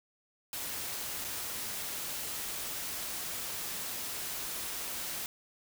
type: noise with dropouts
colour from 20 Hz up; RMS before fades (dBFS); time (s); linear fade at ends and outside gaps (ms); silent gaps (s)
white; -38; 0.53-5.26; 1; 1.244-1.248
effects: none